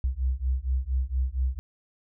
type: beating tone pair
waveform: sine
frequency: 62.5 / 66.8 Hz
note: B1 / C2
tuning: +21 / +36 cents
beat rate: 4.3 Hz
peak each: -27 dBFS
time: 0.04-1.59 s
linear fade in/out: 0 ms
effects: none